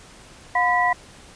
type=tone cluster; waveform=sine; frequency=717 / 1007 / 1947 Hz; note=F5 / B5 / B6; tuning=+45 / +33 / -25 cents; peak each=-21 dBFS; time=0.55-0.93 s; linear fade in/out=5 ms; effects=pink hiss -46 dBFS RMS until 1.35 s + resampled to 22050 Hz